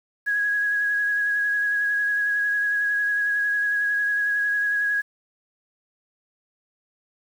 sine tone with vibrato, 1661.2 Hz, G#6, in tune, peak -20 dBFS, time 0.26-5.02 s, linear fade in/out 20 ms, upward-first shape triangle, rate 11 Hz, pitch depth 21 cents each way, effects 8-bit

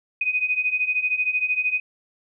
sine beating tone pair, 2489 / 2502 Hz, D#7 / D#7, 0 / +9 cents, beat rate 13 Hz, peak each -25 / -22 dBFS, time 0.21-1.8 s, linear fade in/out 5 ms, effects none

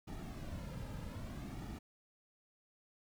brown noise with flanger, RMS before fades -45 dBFS, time 0.07-1.79 s, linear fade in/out 10 ms, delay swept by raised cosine 1.9 to 2.76 ms, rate 0.62 Hz, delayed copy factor -0.6, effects none

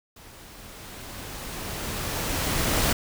pink noise with level ramp, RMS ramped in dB -48 to -22 dBFS, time 0.16-2.93 s, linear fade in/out 5 ms, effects none

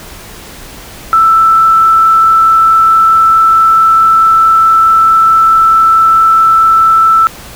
sine tone with frequency modulation, 1324 Hz, E6, 7 cents sharp, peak -3 dBFS, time 1.13-7.27 s, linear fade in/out 0 ms, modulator 24.6 Hz, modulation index 0.3, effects pink hiss -30 dBFS RMS until 7.55 s

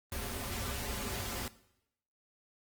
pink noise with comb filter, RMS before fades -38 dBFS, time 0.12-1.48 s, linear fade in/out 2 ms, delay 6.3 ms, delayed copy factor -1, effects noise-tail reverb RT60 0.8 s tail -18 dB re dry + Opus 24 kbps

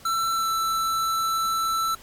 square tone with pitch glide, 1339 to 1327.4 Hz, E6 to E6, +27 to +12 cents, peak -23 dBFS, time 0.05-1.95 s, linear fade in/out 5 ms, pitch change -15 cents, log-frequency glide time 0.34-0.49 s, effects pink hiss -49 dBFS RMS until 2.02 s + AAC 64 kbps

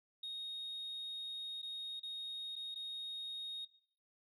sine tone with dropouts, 3729 Hz, A#7, in tune, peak -39 dBFS, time 0.23-3.65 s, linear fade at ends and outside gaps 5 ms, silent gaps 1.618-1.628 / 1.997-2.031 / 2.556-2.562 / 2.745-2.757 s, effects noise-tail reverb RT60 0.6 s tail -19 dB re dry + tanh soft clip ceiling -39 dBFS

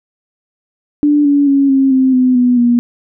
sine tone with pitch steps, 293.7 / 285.3 / 277.2 / 269.3 / 261.7 / 254.2 / 247 / 239.9 Hz, D4 / C#4 / C#4 / C#4 / C4 / C4 / B3 / A#3, 0 / +50 / 0 / -50 / 0 / -50 / 0 / +50 cents, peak -7 dBFS, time 1.03-2.79 s, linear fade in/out 0 ms, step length 220 ms, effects none

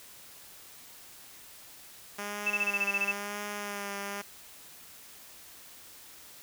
5% pulse tone with vibrato, 203.3 Hz, G#3, 37 cents flat, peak -24 dBFS, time 2.18-4.22 s, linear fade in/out 10 ms, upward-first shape sine, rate 0.97 Hz, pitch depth 26 cents each way
sine tone bursts, 2637 Hz, E7, in tune, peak -25 dBFS, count 10, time 2.46-3.118 s, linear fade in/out 10 ms, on 46 ms, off 22 ms
effects white hiss -51 dBFS RMS until 6.42 s

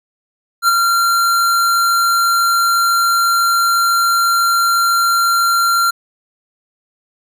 square tone with ADSR envelope, 1377 Hz, F6, 25 cents flat, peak -8 dBFS, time 0.62-5.91 s, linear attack 62 ms, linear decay 18 ms, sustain -4 dB, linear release 11 ms, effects none

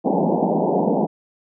pink band-pass noise, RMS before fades -19 dBFS, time 0.04-1.07 s, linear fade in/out 20 ms, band 160 to 910 Hz, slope 96 dB/octave, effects none

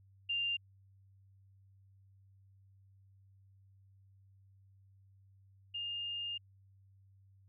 sine tone pair in turn, 2794 / 2820 Hz, F7 / F7, 0 / +16 cents, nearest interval unison, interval 16 cents, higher second, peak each -32 / -37 dBFS, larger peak first, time 0.29-0.57 / 5.74-6.38 s, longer second, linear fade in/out 10 ms, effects added 97 Hz sine -61 dBFS peak until 7.48 s

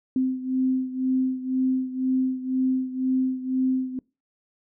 sine beating tone pair, 258.7 / 260.7 Hz, C4 / C4, -19 / -6 cents, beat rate 2 Hz, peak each -23 / -27 dBFS, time 0.16-3.99 s, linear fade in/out 2 ms, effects noise-tail reverb RT60 0.3 s tail -25 dB re dry

